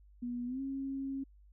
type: tone with pitch glide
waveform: sine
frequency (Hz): 243 to 271.2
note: B3 to C#4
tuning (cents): -28 to -38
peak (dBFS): -35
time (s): 0.22-1.24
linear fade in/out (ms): 10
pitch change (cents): +190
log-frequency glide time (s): 0.46-0.61
effects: added 50 Hz sine -57 dBFS peak until 1.52 s